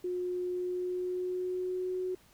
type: tone with pitch glide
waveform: sine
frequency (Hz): 360 to 368.6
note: F#4 to F#4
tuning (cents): -47 to -7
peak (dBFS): -31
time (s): 0.04-2.15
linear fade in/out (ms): 5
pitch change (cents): +40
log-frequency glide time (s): 0.52-2.03
effects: pink hiss -62 dBFS RMS until 2.33 s